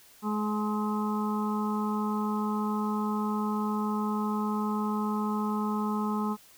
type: harmonic tone with a mistuned harmonic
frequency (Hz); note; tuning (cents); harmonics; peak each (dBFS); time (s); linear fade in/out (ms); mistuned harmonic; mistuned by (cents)
211.7; G#3; +33; 1 / 2 / 4 / 5 / 6; -28 / -37 / -37 / -36 / -38; 0.22-6.37; 50; 5; -18
effects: white hiss -56 dBFS RMS until 6.57 s